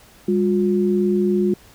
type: tone pair together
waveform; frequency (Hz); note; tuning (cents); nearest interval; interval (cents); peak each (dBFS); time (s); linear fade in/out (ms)
sine; 201 / 358.1; G3 / F4; +44 / +43; minor seventh; 999; -18; 0.28-1.54; 5
effects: pink hiss -49 dBFS RMS until 1.74 s